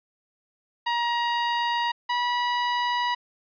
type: tone pair in turn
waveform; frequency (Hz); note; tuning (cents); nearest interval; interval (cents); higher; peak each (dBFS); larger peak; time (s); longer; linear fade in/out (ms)
sawtooth; 948 / 971.8; A#5 / B5; +29 / -28; unison; 43; second; -19; neither; 0.86-1.92 / 2.09-3.15; neither; 10
effects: resampled to 11025 Hz